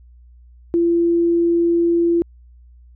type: tone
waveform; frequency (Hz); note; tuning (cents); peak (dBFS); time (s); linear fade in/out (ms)
sine; 340.2; F4; -45; -13; 0.74-2.22; 0
effects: added 60 Hz sine -43 dBFS peak until 2.95 s